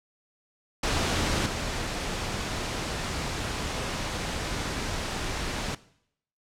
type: noise with level steps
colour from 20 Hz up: pink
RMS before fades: -26 / -31 dBFS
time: 0.83-5.75 s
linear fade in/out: 5 ms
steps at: 1.46 s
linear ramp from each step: 2 ms
effects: noise-tail reverb RT60 0.7 s tail -19 dB re dry + low-pass 7000 Hz 12 dB/octave